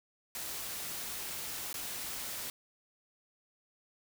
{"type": "noise with dropouts", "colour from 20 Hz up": "white", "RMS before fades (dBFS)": -40, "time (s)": [0.35, 2.5], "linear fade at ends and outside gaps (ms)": 1, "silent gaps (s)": [1.729, 1.741], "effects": []}